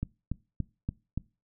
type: click train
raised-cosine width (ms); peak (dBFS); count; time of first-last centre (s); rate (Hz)
5; -18; 5; 0.03-1.176; 3.49
effects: noise-tail reverb RT60 0.3 s tail -22 dB re dry